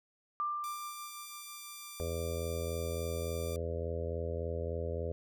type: tone with exponential decay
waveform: sine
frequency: 1187 Hz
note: D6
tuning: 18 cents sharp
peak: -30 dBFS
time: 0.4-2.06 s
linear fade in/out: 0 ms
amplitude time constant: 360 ms
type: tone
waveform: 5% pulse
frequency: 1181 Hz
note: D6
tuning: 9 cents sharp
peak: -33 dBFS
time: 0.64-3.56 s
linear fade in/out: 0 ms
type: harmonic tone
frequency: 83.5 Hz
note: E2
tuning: 23 cents sharp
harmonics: 1 / 2 / 3 / 4 / 5 / 6 / 7 / 8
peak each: -37 / -46 / -49 / -49 / -41 / -40 / -43 / -52 dBFS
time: 2-5.12 s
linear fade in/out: 0 ms
effects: none